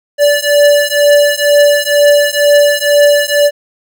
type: beating tone pair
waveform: square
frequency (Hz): 580 / 582.1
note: D5 / D5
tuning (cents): -22 / -15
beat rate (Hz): 2.1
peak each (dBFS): -10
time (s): 0.18-3.51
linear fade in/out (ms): 50
effects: none